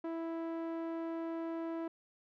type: tone with low-pass filter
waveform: sawtooth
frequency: 329.6 Hz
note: E4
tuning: in tune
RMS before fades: -39 dBFS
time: 0.04-1.88 s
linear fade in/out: 5 ms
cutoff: 1100 Hz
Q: 0.65
effects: none